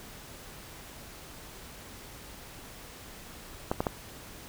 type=clicks; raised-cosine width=1 ms; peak=-13 dBFS; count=3; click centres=3.715 / 3.805 / 3.868 s; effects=pink hiss -47 dBFS RMS until 4.48 s